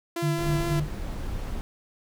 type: tone with vibrato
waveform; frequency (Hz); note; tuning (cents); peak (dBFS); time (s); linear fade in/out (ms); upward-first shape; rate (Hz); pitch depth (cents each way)
sawtooth; 338.8; E4; +48; -24; 0.16-0.8; 5; triangle; 4.4; 14
type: tone with tremolo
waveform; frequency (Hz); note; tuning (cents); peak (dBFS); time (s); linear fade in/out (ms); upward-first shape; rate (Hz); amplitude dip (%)
sine; 149.3; D3; +29; -22; 0.22-0.9; 10; sine; 4.1; 75
type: noise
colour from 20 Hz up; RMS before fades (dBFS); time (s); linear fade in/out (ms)
brown; -32; 0.38-1.61; 0
effects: none